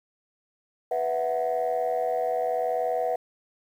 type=chord; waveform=sine; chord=B suspended fourth; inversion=none; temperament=equal; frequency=493.9 / 659.3 / 740 Hz; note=B4 / E5 / F#5; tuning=0 / 0 / 0 cents; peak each=-27 dBFS; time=0.91-3.16 s; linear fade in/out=5 ms; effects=tanh soft clip ceiling -18 dBFS + 9-bit

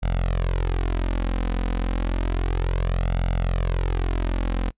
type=tone with flanger; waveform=sawtooth; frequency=43.65 Hz; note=F1; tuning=in tune; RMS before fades=-23 dBFS; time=0.02-4.71 s; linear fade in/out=20 ms; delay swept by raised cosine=1.4 to 4 ms; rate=0.31 Hz; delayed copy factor=+0.75; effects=noise-tail reverb RT60 0.1 s tail -25 dB re dry + resampled to 8000 Hz

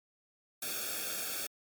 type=noise with comb filter; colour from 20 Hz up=white; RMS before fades=-37 dBFS; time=0.62-1.47 s; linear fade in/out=5 ms; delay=1 ms; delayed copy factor=-0.9; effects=MP3 96 kbps

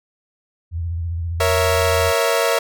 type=tone with vibrato; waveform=sine; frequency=84.3 Hz; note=E2; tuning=39 cents sharp; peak=-21 dBFS; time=0.71-2.13 s; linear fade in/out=50 ms; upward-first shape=square; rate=15 Hz; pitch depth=55 cents each way
type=chord; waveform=sawtooth; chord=A# diminished; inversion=none; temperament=equal; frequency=466.2 / 554.4 / 659.3 Hz; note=A#4 / C#5 / E5; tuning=0 / 0 / 0 cents; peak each=-16 / -17 / -16 dBFS; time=1.4-2.59 s; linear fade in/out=5 ms
effects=none

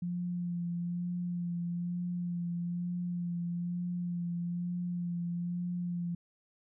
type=tone with vibrato; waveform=sine; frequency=174.61 Hz; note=F3; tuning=in tune; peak=-32 dBFS; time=0.02-6.15 s; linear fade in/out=5 ms; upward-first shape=sine; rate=1.1 Hz; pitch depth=21 cents each way; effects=none

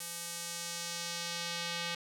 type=tone with band-pass filter sweep; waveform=square; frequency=171.2 Hz; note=F3; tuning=34 cents flat; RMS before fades=-39 dBFS; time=0-1.95 s; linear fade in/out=5 ms; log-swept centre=9900 to 3500 Hz; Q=1.1; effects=10-bit

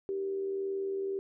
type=tone with amplitude modulation; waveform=sine; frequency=390 Hz; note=G4; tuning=9 cents flat; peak=-29 dBFS; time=0.09-1.19 s; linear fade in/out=0 ms; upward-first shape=sine; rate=81.8 Hz; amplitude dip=40%; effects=none

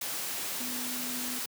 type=tone in noise; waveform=sine; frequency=248.3 Hz; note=B3; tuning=9 cents sharp; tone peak=-39 dBFS; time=0.6-1.39 s; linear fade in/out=5 ms; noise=white; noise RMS=-35 dBFS; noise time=0.01-1.46 s; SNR=-7 dB; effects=high-pass 150 Hz 12 dB/octave

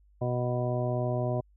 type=harmonic tone; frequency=123.47 Hz; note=B2; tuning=in tune; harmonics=1 / 2 / 3 / 4 / 5 / 6 / 8; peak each=-29 / -37 / -35 / -41 / -32 / -39 / -43 dBFS; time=0.21-1.41 s; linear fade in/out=10 ms; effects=added 50 Hz sine -58 dBFS peak until 1.56 s

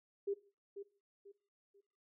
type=tone with echo; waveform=sine; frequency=400 Hz; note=G4; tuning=35 cents sharp; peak=-34 dBFS; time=0.27-0.34 s; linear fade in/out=10 ms; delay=490 ms; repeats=3; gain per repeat=-10 dB; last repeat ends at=1.81 s; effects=noise-tail reverb RT60 0.4 s tail -18 dB re dry

